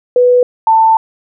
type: tone pair in turn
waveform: sine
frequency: 493.9 / 890.8 Hz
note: B4 / A5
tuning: 0 / +21 cents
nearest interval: minor seventh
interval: 1021 cents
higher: second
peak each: -5 dBFS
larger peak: neither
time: 0.16-0.43 / 0.67-0.97 s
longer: second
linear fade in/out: 2 ms
effects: none